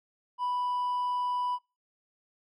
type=tone with hard clipping; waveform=sine; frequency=987.8 Hz; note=B5; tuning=in tune; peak=-28 dBFS; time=0.38-1.59 s; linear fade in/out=50 ms; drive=2 dB; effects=noise-tail reverb RT60 0.3 s tail -25 dB re dry + MP3 48 kbps